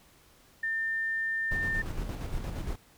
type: tone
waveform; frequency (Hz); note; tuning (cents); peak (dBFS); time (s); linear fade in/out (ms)
sine; 1800; A6; +39; -28; 0.63-1.82; 5
type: noise with tremolo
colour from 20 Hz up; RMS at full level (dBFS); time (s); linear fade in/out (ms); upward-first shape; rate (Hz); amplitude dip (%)
brown; -33; 1.51-2.76; 5; square; 8.6; 40
effects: pink hiss -60 dBFS RMS until 2.97 s